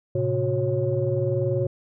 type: tone cluster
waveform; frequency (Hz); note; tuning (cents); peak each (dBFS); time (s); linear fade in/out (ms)
sine; 112.3 / 132.7 / 365.5 / 547; A2 / C3 / F#4 / C#5; +36 / +25 / -21 / -23; -26; 0.15-1.67; 5
effects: tanh soft clip ceiling -11 dBFS